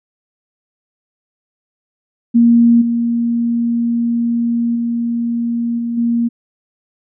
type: tone with level steps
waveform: sine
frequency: 234.7 Hz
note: A#3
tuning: 12 cents sharp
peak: -6 / -13 / -15 / -17 / -12 dBFS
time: 2.34-6.29 s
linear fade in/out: 20 ms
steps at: 2.81 / 4.75 / 5.78 / 5.97 s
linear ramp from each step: 10 ms
effects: none